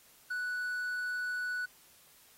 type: tone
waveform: triangle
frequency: 1480 Hz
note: F#6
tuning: in tune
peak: -31 dBFS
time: 0.3-1.66 s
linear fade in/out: 10 ms
effects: white hiss -61 dBFS RMS until 2.37 s + AAC 48 kbps